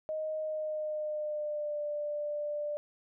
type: tone with pitch glide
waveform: sine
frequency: 623 to 591.4 Hz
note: D#5 to D5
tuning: +2 to +12 cents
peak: -32 dBFS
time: 0.09-2.77 s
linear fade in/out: 0 ms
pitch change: -90 cents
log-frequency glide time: 0.39-1.81 s
effects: none